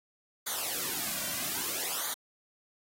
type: noise with flanger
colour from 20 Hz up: white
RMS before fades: -34 dBFS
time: 0.46-2.14 s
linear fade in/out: 10 ms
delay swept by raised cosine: 0.37 to 2.37 ms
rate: 0.62 Hz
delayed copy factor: -0.8
effects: AAC 48 kbps